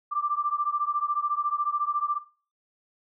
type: beating tone pair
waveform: sine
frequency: 1174 / 1188 Hz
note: D6 / D6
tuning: -1 / +20 cents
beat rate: 14 Hz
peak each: -27 dBFS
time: 0.11-2.19 s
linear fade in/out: 20 ms
effects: noise-tail reverb RT60 0.4 s tail -18 dB re dry